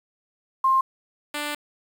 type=tone pair in turn; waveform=sine / 5% pulse; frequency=1059 / 294.8 Hz; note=C6 / D4; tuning=+21 / +7 cents; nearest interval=octave + minor seventh; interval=2214 cents; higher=first; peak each=-16 dBFS; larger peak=neither; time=0.64-0.81 / 1.34-1.55 s; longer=second; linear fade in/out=5 ms; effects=8-bit